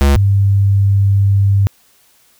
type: tone pair in turn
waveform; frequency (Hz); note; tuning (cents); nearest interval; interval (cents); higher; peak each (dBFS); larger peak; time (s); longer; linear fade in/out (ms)
square / sine; 70 / 99.17; C#2 / G2; +18 / +21; tritone; 603; second; -8; neither; 0.01-0.16 / 0.16-1.67; second; 0
effects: white hiss -52 dBFS RMS until 2.39 s